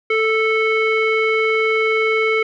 square tone with low-pass filter, 440.4 Hz, A4, 2 cents sharp, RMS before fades -17 dBFS, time 0.1-2.43 s, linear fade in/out 5 ms, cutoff 2300 Hz, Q 4.3, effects none

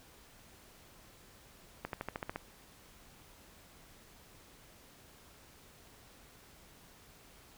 accelerating click train, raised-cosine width 0.5 ms, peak -22 dBFS, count 8, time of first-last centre 1.85-2.36 s, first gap 82 ms, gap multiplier 0.96, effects pink hiss -59 dBFS RMS until 7.57 s

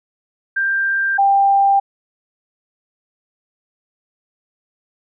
sine tone pair in turn, 1584 / 792 Hz, G6 / G5, +18 / +18 cents, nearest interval octave, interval 1200 cents, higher first, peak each -15 / -10 dBFS, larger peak second, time 0.56-1.18 / 1.18-1.8 s, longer neither, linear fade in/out 10 ms, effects none

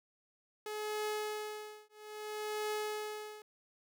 sawtooth tone with tremolo, 424.8 Hz, G#4, 39 cents sharp, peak -30 dBFS, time 0.66-3.42 s, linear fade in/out 2 ms, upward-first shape triangle, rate 0.61 Hz, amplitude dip 100%, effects none

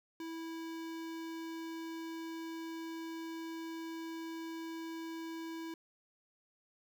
square tone with notch filter, 327.6 Hz, E4, 11 cents flat, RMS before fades -43 dBFS, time 0.2-5.74 s, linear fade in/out 2 ms, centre 9600 Hz, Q 1.6, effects none

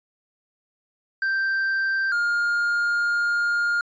triangle tone pair in turn, 1568 / 1413.2 Hz, G6 / F6, 0 / +20 cents, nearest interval major second, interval 180 cents, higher first, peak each -19 / -18 dBFS, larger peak second, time 1.22-2.12 / 2.12-3.81 s, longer second, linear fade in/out 2 ms, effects resampled to 16000 Hz

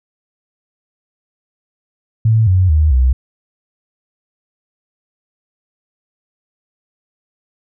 sine tone with pitch steps, 111.3 / 92.52 / 76.9 / 63.93 Hz, A2 / F#2 / D#2 / C2, +20 / 0 / -20 / -40 cents, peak -8 dBFS, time 2.25-3.13 s, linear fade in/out 5 ms, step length 220 ms, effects none

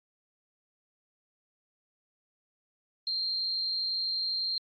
sine tone with amplitude modulation, 4186 Hz, C8, in tune, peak -26 dBFS, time 3.07-4.58 s, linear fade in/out 2 ms, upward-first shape sine, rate 180 Hz, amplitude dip 55%, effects AAC 32 kbps

